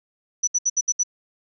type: tone bursts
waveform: sine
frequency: 5940 Hz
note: F#8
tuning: 6 cents sharp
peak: -17 dBFS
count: 6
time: 0.43-1.035 s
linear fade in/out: 10 ms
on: 45 ms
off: 67 ms
effects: none